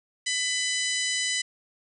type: harmonic tone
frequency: 999 Hz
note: B5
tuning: 20 cents sharp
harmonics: 2 / 3 / 4 / 5 / 6 / 7 / 8 / 9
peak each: -30 / -32 / -33 / -34 / -35 / -35 / -36 / -37 dBFS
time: 0.26-1.42 s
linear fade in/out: 10 ms
effects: none